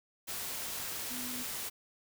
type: tone in noise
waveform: sine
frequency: 248.4 Hz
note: B3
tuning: 10 cents sharp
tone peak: -43 dBFS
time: 1.1-1.44 s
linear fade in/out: 20 ms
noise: white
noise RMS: -39 dBFS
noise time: 0.27-1.7 s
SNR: -7 dB
effects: none